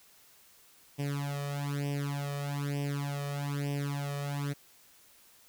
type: tone with flanger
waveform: sawtooth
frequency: 142.5 Hz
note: C#3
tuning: 48 cents sharp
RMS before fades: -34 dBFS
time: 0.98-4.54 s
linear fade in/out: 20 ms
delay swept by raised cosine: 0.36 to 1.66 ms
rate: 1.1 Hz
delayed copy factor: +0.95
effects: white hiss -60 dBFS RMS until 5.48 s